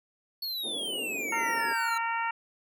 square exponential sweep, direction down, 4435 to 1323 Hz, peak -32 dBFS, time 0.42-1.98 s, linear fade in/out 5 ms
white band-pass noise, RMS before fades -41 dBFS, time 0.63-1.74 s, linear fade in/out 20 ms, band 240 to 510 Hz, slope 24 dB/octave
harmonic tone, 459.6 Hz, A#4, 25 cents flat, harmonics 2 / 3 / 4 / 5 / 6, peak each -30 / -34 / -36 / -38 / -40 dBFS, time 1.32-2.31 s, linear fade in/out 5 ms
effects none

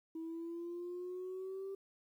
sine exponential sweep, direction up, 323 to 392 Hz, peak -39 dBFS, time 0.15-1.75 s, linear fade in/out 5 ms, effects tanh soft clip ceiling -38 dBFS + 12-bit

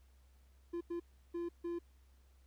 triangle tone bursts at uneven times, 343.5 Hz, F4, 29 cents flat, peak -35 dBFS, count 4, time 0.73-0.81 / 0.9-1 / 1.34-1.49 / 1.64-1.79 s, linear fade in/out 10 ms, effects added 65 Hz sine -62 dBFS peak until 2.46 s + pink hiss -75 dBFS RMS until 2.46 s

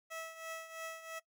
15% pulse tone with tremolo, 650 Hz, E5, 24 cents flat, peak -34 dBFS, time 0.1-1.2 s, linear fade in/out 20 ms, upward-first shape triangle, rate 3 Hz, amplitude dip 75%, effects noise-tail reverb RT60 0.1 s tail -19 dB re dry

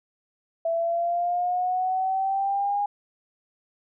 sine exponential sweep, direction up, 661 to 820 Hz, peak -22 dBFS, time 0.65-2.86 s, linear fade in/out 5 ms, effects none

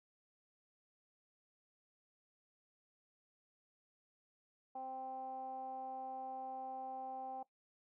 15% pulse tone with low-pass filter, 261.6 Hz, C4, in tune, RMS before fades -45 dBFS, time 4.75-7.43 s, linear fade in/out 5 ms, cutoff 790 Hz, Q 7.7, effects noise-tail reverb RT60 0.1 s tail -18 dB re dry

